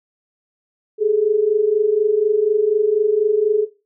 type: tone pair together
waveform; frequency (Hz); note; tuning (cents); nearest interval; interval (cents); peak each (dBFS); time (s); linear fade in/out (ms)
sine; 405.9 / 430; G#4 / A4; -40 / -40; minor second; 100; -20 / -15; 0.98-3.67; 50
effects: noise-tail reverb RT60 0.3 s tail -19 dB re dry